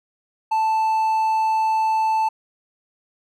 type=tone; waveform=triangle; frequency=880 Hz; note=A5; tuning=in tune; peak=-15 dBFS; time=0.51-2.29 s; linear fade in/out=10 ms; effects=none